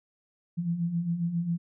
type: beating tone pair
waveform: sine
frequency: 164.81 / 172.21 Hz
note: E3 / F3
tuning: 0 / -24 cents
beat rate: 7.4 Hz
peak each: -34 / -27 dBFS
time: 0.57-1.58 s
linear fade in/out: 20 ms
effects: none